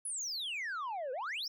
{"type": "exponential two-way sweep", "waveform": "sine", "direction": "down then up", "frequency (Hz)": [10660, 487, 5730], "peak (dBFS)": -33, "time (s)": [0.05, 1.48], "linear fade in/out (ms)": 5, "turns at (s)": 1.12, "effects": ["tanh soft clip ceiling -35 dBFS"]}